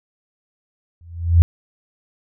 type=tone with exponential growth; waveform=sine; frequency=84.8 Hz; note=E2; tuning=50 cents sharp; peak=-4 dBFS; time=1.01-1.42 s; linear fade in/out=0 ms; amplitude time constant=89 ms; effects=none